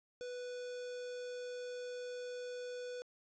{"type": "tone with notch filter", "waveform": "square", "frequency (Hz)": 493.9, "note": "B4", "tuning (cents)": 0, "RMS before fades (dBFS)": -44, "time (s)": [0.21, 3.02], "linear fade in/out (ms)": 0, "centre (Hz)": 2000, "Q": 1.5, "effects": ["resampled to 16000 Hz", "12-bit"]}